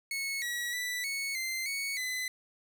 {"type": "tone with pitch steps", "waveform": "sawtooth", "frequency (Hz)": [2198, 1925, 1975, 2210, 2079, 2222, 2017], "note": ["C#7", "B6", "B6", "C#7", "C7", "C#7", "B6"], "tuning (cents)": [-15, -45, 0, -6, -12, 4, 36], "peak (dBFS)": -29, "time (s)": [0.11, 2.28], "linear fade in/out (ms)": 2, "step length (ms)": 310, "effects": []}